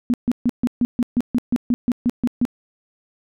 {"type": "tone bursts", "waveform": "sine", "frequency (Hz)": 242.2, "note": "B3", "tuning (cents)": -34, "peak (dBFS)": -14, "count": 14, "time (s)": [0.1, 2.452], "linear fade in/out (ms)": 0, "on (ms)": 38, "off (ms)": 140, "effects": []}